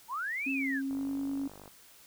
sine linear two-way sweep, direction up then down, 867 to 2672 to 1518 Hz, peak -32 dBFS, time 0.08-0.82 s, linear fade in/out 50 ms, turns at 0.51 s
sine tone with pitch glide, 271.1 to 275.4 Hz, C#4 to C#4, -38 to -11 cents, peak -31 dBFS, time 0.46-1.48 s, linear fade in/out 10 ms, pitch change +27 cents, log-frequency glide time 0.92-1.17 s
click train, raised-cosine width 1 ms, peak -35 dBFS, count 39, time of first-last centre 0.91-1.678 s, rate 49.5 Hz
effects white hiss -57 dBFS RMS until 2.06 s

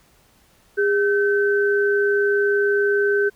sine tone pair together, 406.6 / 1535 Hz, G#4 / G6, -37 / -37 cents, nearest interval octave + major seventh, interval 2300 cents, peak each -17 / -21 dBFS, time 0.77-3.3 s, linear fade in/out 20 ms, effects pink hiss -57 dBFS RMS until 3.35 s

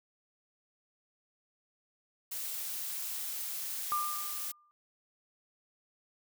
blue noise, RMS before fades -38 dBFS, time 2.31-4.52 s, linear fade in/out 10 ms
sine tone with exponential decay, 1198 Hz, D6, 34 cents sharp, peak -27 dBFS, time 3.92-4.71 s, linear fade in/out 0 ms, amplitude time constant 170 ms
effects none

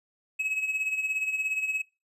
triangle tone with tremolo, 2565 Hz, E7, 48 cents flat, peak -23 dBFS, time 0.39-1.82 s, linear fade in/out 10 ms, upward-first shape sine, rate 17 Hz, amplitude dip 65%, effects noise-tail reverb RT60 0.3 s tail -26 dB re dry + resampled to 32000 Hz

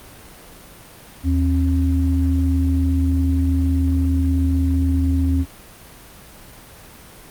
sine tone pair together, 79.3 / 269 Hz, D#2 / C4, +33 / +48 cents, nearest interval octave + major sixth, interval 2115 cents, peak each -16 / -20 dBFS, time 1.23-5.46 s, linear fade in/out 50 ms, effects pink hiss -42 dBFS RMS until 7.3 s + Opus 32 kbps

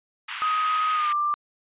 white band-pass noise, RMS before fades -34 dBFS, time 0.28-1.13 s, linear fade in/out 10 ms, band 960 to 3300 Hz, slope 48 dB/octave
sine tone with pitch glide, 1255 to 1184.6 Hz, D#6 to D6, +15 to +15 cents, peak -21 dBFS, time 0.42-1.34 s, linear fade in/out 0 ms, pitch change -100 cents, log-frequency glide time 0.93-1.12 s
effects resampled to 8000 Hz

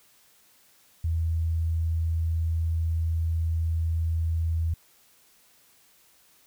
sine tone, 81.9 Hz, E2, 11 cents flat, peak -23 dBFS, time 1.04-4.74 s, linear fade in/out 5 ms, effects white hiss -60 dBFS RMS until 6.46 s

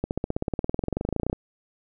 accelerating click train, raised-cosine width 2 ms, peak -12 dBFS, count 28, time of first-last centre 0.04-1.329 s, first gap 69 ms, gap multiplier 0.97, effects none

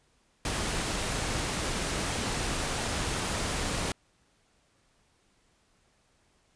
pink noise, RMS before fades -31 dBFS, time 0.45-3.92 s, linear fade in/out 2 ms, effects pink hiss -68 dBFS RMS until 6.55 s + resampled to 22050 Hz

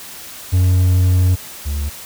triangle tone pair in turn, 91.2 / 72.53 Hz, F#2 / D2, -24 / -21 cents, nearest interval major third, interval 397 cents, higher first, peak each -8 / -16 dBFS, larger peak first, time 0.52-1.36 / 1.65-1.9 s, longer first, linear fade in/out 20 ms, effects white hiss -34 dBFS RMS until 2.05 s

